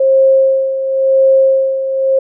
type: tone with tremolo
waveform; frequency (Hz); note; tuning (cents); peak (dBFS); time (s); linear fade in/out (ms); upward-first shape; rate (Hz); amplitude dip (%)
sine; 534; C5; +35; -5; 0-2.19; 5; sine; 0.95; 65
effects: none